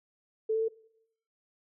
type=tone with pitch steps; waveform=sine; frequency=439.6 / 443.9 / 448.3 Hz; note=A4 / A4 / A4; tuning=-2 / +15 / +32 cents; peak=-25 dBFS; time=0.49-0.685 s; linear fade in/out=10 ms; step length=65 ms; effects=noise-tail reverb RT60 0.7 s tail -20 dB re dry